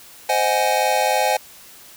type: chord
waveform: square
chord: Ab dominant seventh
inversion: first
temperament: just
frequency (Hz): 519.1 / 623 / 747.5 / 830.6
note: C5 / Eb5 / Gb5 / Ab5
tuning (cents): -14 / +2 / +17 / 0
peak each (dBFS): -24 / -24 / -23 / -21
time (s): 0.29-1.37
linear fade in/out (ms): 5
effects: white hiss -44 dBFS RMS until 1.96 s